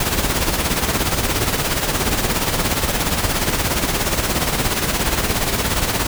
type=noise with tremolo; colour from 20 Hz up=pink; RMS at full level=-17 dBFS; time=0-6.07 s; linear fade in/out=5 ms; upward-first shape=sine; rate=17 Hz; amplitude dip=55%; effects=none